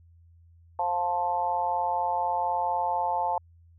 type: harmonic tone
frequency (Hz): 175.9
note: F3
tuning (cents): +13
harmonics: 3 / 4 / 5 / 6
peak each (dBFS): -35 / -30 / -26 / -38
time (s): 0.79-3.38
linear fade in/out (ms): 2
effects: added 84 Hz sine -53 dBFS peak until 3.78 s